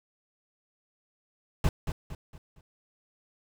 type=noise with echo; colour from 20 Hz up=brown; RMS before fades=-23 dBFS; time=1.64-1.69 s; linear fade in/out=2 ms; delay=230 ms; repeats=4; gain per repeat=-8 dB; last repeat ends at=2.61 s; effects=none